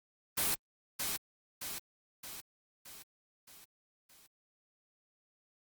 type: noise with echo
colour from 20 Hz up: white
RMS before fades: -31 dBFS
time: 0.37-0.55 s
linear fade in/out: 10 ms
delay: 620 ms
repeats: 6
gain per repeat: -5 dB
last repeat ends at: 4.27 s
effects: Opus 32 kbps